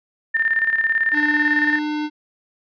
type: tone with tremolo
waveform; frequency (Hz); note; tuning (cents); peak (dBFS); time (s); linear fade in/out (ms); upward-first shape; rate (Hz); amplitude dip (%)
sine; 1800; A6; +39; -14; 0.34-1.79; 10; square; 18; 60
type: tone with pitch glide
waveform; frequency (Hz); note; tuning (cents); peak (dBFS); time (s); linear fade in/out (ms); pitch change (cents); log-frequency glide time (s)
square; 297 to 301.1; D4 to D4; +20 to +43; -22; 1.12-2.1; 50; +23; 1.62-1.92
effects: resampled to 11025 Hz